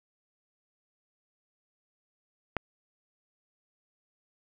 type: click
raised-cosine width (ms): 0.5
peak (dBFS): -13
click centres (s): 2.567
effects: none